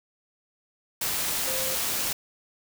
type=tone in noise; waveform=sine; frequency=523.3 Hz; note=C5; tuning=in tune; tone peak=-34 dBFS; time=1.47-1.75 s; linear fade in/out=5 ms; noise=white; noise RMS=-28 dBFS; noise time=1.01-2.13 s; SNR=-9 dB; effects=none